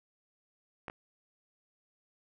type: clicks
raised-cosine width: 0.5 ms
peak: -25 / -27 dBFS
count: 2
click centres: 0.882 / 0.899 s
effects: none